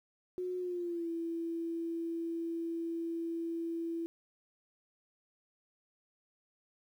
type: tone with pitch glide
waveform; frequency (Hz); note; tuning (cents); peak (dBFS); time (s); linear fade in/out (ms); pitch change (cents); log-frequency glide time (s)
sine; 363.5 to 333.3; F#4 to E4; -31 to +19; -34; 0.38-4.06; 0; -150; 0.59-1.09
effects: 11-bit